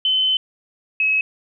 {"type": "tone pair in turn", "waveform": "sine", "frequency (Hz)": [3052, 2566], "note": ["G7", "E7"], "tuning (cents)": [-47, -47], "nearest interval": "minor third", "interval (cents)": 300, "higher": "first", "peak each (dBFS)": -15, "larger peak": "neither", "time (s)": [[0.05, 0.37], [1, 1.21]], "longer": "first", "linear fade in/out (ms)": 2, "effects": []}